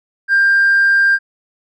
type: tone with tanh clipping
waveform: triangle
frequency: 1593 Hz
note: G6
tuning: 27 cents sharp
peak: -9 dBFS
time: 0.28-1.19 s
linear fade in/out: 50 ms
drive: 5 dB
effects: none